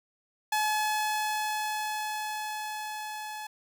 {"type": "tone with level ramp", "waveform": "sawtooth", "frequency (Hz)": 854, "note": "G#5", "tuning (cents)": 48, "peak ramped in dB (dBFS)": [-21, -33], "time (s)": [0.52, 3.47], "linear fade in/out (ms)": 5, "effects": []}